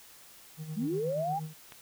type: tone with tremolo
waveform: triangle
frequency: 156.3 Hz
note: D#3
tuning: 8 cents sharp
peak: -32 dBFS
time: 0.57-1.54 s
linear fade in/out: 50 ms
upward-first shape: sine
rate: 8.4 Hz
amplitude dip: 65%
type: linear sweep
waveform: sine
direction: up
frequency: 188.3 to 830.6 Hz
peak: -29 dBFS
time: 0.76-1.4 s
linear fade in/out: 20 ms
type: click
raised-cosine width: 0.3 ms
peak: -30 dBFS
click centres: 1.722 s
effects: white hiss -54 dBFS RMS until 1.81 s